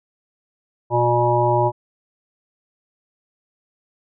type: harmonic tone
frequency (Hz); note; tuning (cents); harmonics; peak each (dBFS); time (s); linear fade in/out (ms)
120.3; B2; -45; 1 / 3 / 5 / 7 / 8; -21 / -21 / -21 / -21 / -21; 0.9-1.72; 50
effects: none